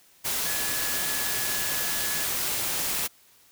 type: tone in noise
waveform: sine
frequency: 1698 Hz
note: G#6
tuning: 38 cents sharp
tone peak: -36 dBFS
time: 0.45-2.26 s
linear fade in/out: 20 ms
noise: white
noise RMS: -28 dBFS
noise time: 0.24-3.08 s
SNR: -11 dB
effects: white hiss -58 dBFS RMS until 3.51 s